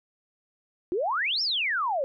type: exponential two-way sweep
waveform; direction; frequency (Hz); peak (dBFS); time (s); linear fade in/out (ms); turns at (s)
sine; up then down; 330 to 5588 to 517; -24; 0.92-2.04; 0; 1.42
effects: none